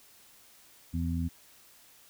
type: harmonic tone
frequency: 83.9 Hz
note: E2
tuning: 31 cents sharp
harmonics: 1 / 2 / 3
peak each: -31 / -34 / -34 dBFS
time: 0.93-1.29 s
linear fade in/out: 20 ms
effects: white hiss -58 dBFS RMS until 2.09 s